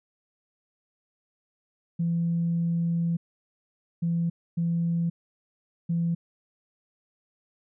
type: tone bursts at uneven times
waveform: sine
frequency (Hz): 168.7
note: E3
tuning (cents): +40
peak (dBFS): -22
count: 4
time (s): 1.99-3.17 / 4.02-4.3 / 4.57-5.1 / 5.89-6.15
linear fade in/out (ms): 10
effects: tanh soft clip ceiling -18 dBFS